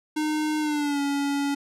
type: tone with pitch glide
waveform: square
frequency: 306.3 to 282.5 Hz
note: D#4 to C#4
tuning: -27 to +33 cents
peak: -24 dBFS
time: 0.16-1.55 s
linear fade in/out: 10 ms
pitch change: -140 cents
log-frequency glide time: 0.6-1 s
effects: low-pass 11000 Hz 12 dB/octave